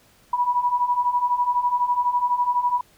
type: beating tone pair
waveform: sine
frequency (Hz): 969 / 981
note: B5 / B5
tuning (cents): -33 / -12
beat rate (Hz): 12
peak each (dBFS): -24 / -20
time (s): 0.33-2.81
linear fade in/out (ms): 5
effects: pink hiss -56 dBFS RMS until 2.97 s